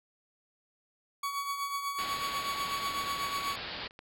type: tone with tremolo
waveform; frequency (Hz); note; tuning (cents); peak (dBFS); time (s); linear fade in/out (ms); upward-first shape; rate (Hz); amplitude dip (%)
40% pulse; 1127; C#6; +28; -29; 1.23-3.56; 5; triangle; 8.1; 60
type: low-pass noise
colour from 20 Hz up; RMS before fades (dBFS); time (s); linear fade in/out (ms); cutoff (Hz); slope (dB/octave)
white; -40; 1.98-3.88; 10; 4800; 96
type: clicks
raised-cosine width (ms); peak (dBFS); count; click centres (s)
0.3; -36 / -31 / -37 / -39 / -31; 5; 3.036 / 3.079 / 3.806 / 3.909 / 3.991
effects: none